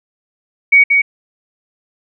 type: tone with echo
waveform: sine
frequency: 2246 Hz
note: C#7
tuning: 22 cents sharp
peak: -4 dBFS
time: 0.72-0.84 s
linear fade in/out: 10 ms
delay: 180 ms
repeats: 1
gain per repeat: -4 dB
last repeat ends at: 1.02 s
effects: none